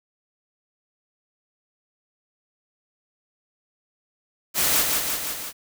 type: noise with echo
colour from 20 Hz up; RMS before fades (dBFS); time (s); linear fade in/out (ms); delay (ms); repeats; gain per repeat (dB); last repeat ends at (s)
white; -21; 4.54-4.85; 50; 170; 4; -3; 5.53
effects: none